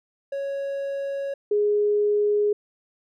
triangle / sine tone pair in turn, 554.4 / 415.3 Hz, C#5 / G#4, 0 / 0 cents, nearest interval perfect fourth, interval 500 cents, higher first, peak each -24 / -18 dBFS, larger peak second, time 0.32-1.34 / 1.51-2.53 s, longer neither, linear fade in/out 5 ms, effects none

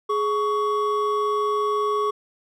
triangle tone pair together, 419 / 1118.6 Hz, G#4 / C#6, +15 / +15 cents, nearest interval octave + perfect fourth, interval 1700 cents, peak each -21 dBFS, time 0.09-2.11 s, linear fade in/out 10 ms, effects none

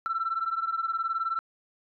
sine beating tone pair, 1333 / 1352 Hz, E6 / E6, +19 / +43 cents, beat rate 19 Hz, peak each -28 / -30 dBFS, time 0.06-1.39 s, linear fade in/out 0 ms, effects tanh soft clip ceiling -21 dBFS

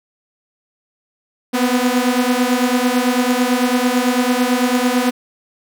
sawtooth beating tone pair, 244.4 / 253.4 Hz, B3 / B3, -18 / +45 cents, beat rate 9 Hz, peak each -13 dBFS, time 1.53-5.11 s, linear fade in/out 20 ms, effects none

